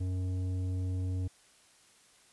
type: tone with tanh clipping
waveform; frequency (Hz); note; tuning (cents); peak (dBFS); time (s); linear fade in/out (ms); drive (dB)
sine; 92.3; F#2; -4; -32; 0-1.28; 10; 10
effects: white hiss -62 dBFS RMS until 2.32 s + resampled to 24000 Hz